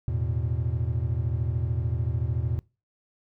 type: chord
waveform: triangle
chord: E suspended fourth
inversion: none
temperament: equal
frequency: 82.41 / 110 / 123.47 Hz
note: E2 / A2 / B2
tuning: 0 / 0 / 0 cents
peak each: -27 dBFS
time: 0.08-2.59 s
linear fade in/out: 0 ms
effects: noise-tail reverb RT60 0.3 s tail -24 dB re dry